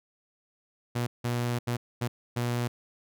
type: tone bursts at uneven times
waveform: sawtooth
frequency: 120.5 Hz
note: B2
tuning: 42 cents flat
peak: -23 dBFS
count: 5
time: 0.95-1.07 / 1.24-1.59 / 1.67-1.77 / 2.01-2.08 / 2.36-2.68 s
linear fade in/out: 10 ms
effects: none

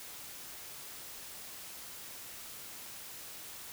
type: silence
effects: white hiss -47 dBFS RMS until 3.72 s

